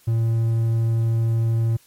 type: tone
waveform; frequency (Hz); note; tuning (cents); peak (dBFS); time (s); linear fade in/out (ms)
triangle; 114.1; A#2; -37; -15; 0.07-1.77; 10
effects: white hiss -55 dBFS RMS until 1.86 s + MP3 64 kbps